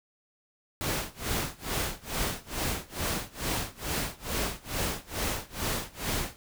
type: noise with tremolo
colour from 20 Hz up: pink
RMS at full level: -29 dBFS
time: 0.81-6.36 s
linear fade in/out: 0 ms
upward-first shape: sine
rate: 2.3 Hz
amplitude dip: 95%
effects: none